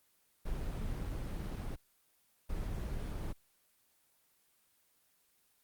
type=noise bursts at uneven times; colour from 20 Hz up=brown; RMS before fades=-38 dBFS; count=2; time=0.45-1.76 / 2.49-3.33 s; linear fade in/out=10 ms; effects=white hiss -72 dBFS RMS until 5.63 s + Opus 24 kbps